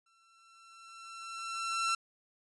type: tone with exponential growth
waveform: sawtooth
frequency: 1347 Hz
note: E6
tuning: 37 cents sharp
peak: -24 dBFS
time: 0.06-1.95 s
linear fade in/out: 5 ms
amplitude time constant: 410 ms
effects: resampled to 22050 Hz